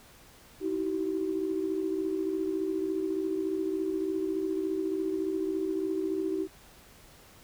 sine tone cluster, 317.7 / 332 / 381.1 Hz, D#4 / E4 / G4, +36 / +12 / -49 cents, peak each -31 / -39 / -30 dBFS, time 0.6-6.48 s, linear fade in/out 50 ms, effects tanh soft clip ceiling -19 dBFS + pink hiss -55 dBFS RMS until 7.43 s

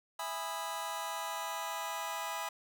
sawtooth chord, E major seventh, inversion none, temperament just, 659.3 / 824.1 / 988.9 / 1236.1 Hz, E5 / G#5 / B5 / D#6, 0 / -14 / +2 / -12 cents, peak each -40 / -38 / -36 / -39 dBFS, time 0.19-2.49 s, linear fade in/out 5 ms, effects none

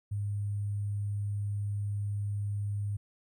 sine tone with sample-and-hold, 102 Hz, G#2, 31 cents flat, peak -30 dBFS, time 0.11-2.97 s, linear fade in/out 10 ms, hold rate 8820 Hz, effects none

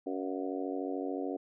harmonic tone with a mistuned harmonic, 93.7 Hz, F#2, 22 cents sharp, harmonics 3 / 4 / 5 / 6 / 7 / 8, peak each -36 / -39 / -40 / -44 / -45 / -44 dBFS, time 0.06-1.37 s, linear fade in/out 10 ms, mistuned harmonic 8, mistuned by -57 cents, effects none

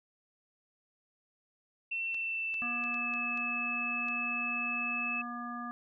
sine tone with pitch glide, 2697 to 2604 Hz, E7 to E7, +39 to -22 cents, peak -32 dBFS, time 1.91-5.22 s, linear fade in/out 10 ms, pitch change -61 cents, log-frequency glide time 2.07-3.15 s
clicks, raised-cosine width 0.2 ms, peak -33 dBFS, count 7, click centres 2.145 / 2.542 / 2.839 / 2.943 / 3.138 / 3.375 / 4.085 s
harmonic tone, 240 Hz, B3, 49 cents flat, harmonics 1 / 3 / 5 / 7, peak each -41 / -46 / -40 / -47 dBFS, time 2.62-5.71 s, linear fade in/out 0 ms
effects none

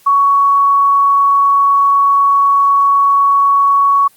sine tone, 1118 Hz, C#6, 14 cents sharp, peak -7 dBFS, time 0.06-4.08 s, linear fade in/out 10 ms, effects white hiss -48 dBFS RMS until 4.16 s + Opus 48 kbps

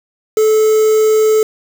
triangle tone with quantisation, 434 Hz, A4, 24 cents flat, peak -6 dBFS, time 0.37-1.43 s, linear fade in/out 2 ms, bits 4, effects none

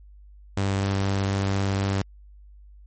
sawtooth tone with vibrato, 98 Hz, G2, in tune, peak -18 dBFS, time 0.57-2.02 s, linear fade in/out 5 ms, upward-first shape sine, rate 4.1 Hz, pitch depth 8 cents each way, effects added 50 Hz sine -45 dBFS peak until 2.86 s + MP3 32 kbps

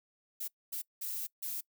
violet noise bursts at uneven times, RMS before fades -38 dBFS, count 4, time 0.4-0.48 / 0.72-0.82 / 1.01-1.27 / 1.42-1.61 s, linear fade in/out 10 ms, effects noise-tail reverb RT60 0.1 s tail -23 dB re dry

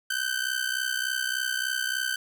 sawtooth ring-modulated tone, 1538 Hz, G6, 33 cents flat, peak -20 dBFS, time 0.1-2.16 s, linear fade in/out 5 ms, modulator 31.7 Hz, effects none

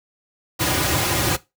pink noise with comb filter, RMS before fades -20 dBFS, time 0.59-1.37 s, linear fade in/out 20 ms, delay 4.5 ms, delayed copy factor -0.65, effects noise-tail reverb RT60 0.2 s tail -17 dB re dry + high-pass 80 Hz 12 dB/octave

